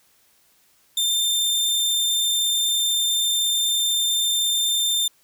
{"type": "tone", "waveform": "sawtooth", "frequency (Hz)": 3591, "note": "A7", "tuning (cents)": 35, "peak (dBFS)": -16, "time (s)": [0.97, 5.08], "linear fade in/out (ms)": 5, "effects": ["white hiss -60 dBFS RMS until 5.23 s"]}